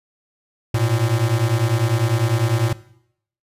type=beating tone pair; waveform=square; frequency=110 / 120 Hz; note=A2 / B2; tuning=0 / -49 cents; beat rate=10 Hz; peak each=-20 dBFS; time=0.74-2.73 s; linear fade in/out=5 ms; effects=noise-tail reverb RT60 0.7 s tail -18 dB re dry + resampled to 32000 Hz